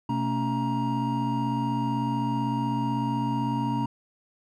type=tone cluster; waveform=triangle; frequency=126.9 / 224.9 / 280.8 / 941 Hz; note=B2 / A3 / C#4 / A#5; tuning=+47 / +38 / +22 / +16 cents; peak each=-28 dBFS; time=0.09-3.86 s; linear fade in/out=5 ms; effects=none